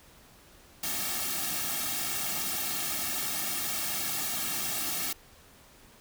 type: noise with comb filter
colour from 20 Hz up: white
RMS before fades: -32 dBFS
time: 0.83-5.13 s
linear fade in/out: 5 ms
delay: 2 ms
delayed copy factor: -0.9
effects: pink hiss -56 dBFS RMS until 6 s